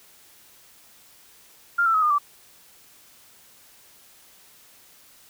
sine tone with pitch steps, 1396.9 / 1333.8 / 1273.6 / 1216.1 / 1161.2 Hz, F6 / E6 / D#6 / D#6 / D6, 0 / +20 / +40 / -40 / -20 cents, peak -17 dBFS, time 1.78-2.185 s, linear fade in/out 10 ms, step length 81 ms, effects white hiss -53 dBFS RMS until 5.29 s

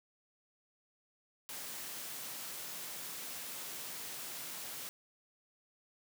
white high-pass noise, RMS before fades -44 dBFS, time 1.49-4.89 s, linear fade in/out 0 ms, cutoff 110 Hz, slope 24 dB/octave, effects none

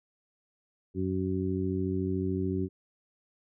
harmonic tone, 93.7 Hz, F#2, 22 cents sharp, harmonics 1 / 2 / 3 / 4, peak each -33 / -33 / -33 / -33 dBFS, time 0.94-2.69 s, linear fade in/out 50 ms, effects none

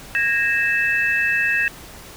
sine tone cluster, 1642 / 1862 / 2626 Hz, G#6 / A#6 / E7, -20 / -2 / -7 cents, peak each -21 dBFS, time 0.15-1.68 s, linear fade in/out 0 ms, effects pink hiss -40 dBFS RMS until 2.16 s

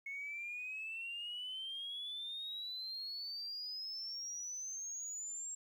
sine exponential sweep, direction up, 2188 to 7560 Hz, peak -40 dBFS, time 0.06-5.55 s, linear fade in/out 5 ms, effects tanh soft clip ceiling -37 dBFS + 12-bit

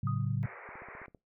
sine chord, F# minor, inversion first, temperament equal, 110 / 138.59 / 185 Hz, A2 / C#3 / F#3, 0 / 0 / 0 cents, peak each -32 / -32 / -37 dBFS, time 0.03-0.46 s, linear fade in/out 5 ms
sine tone with exponential decay, 1244.5 Hz, D#6, in tune, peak -35 dBFS, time 0.07-0.38 s, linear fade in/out 2 ms, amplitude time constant 67 ms
white band-pass noise, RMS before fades -48 dBFS, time 0.43-1.06 s, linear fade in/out 0 ms, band 360 to 2300 Hz, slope 96 dB/octave
click train, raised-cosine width 2 ms, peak -38 dBFS, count 8, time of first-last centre 0.69-1.148 s, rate 15.3 Hz
effects noise-tail reverb RT60 0.2 s tail -22 dB re dry

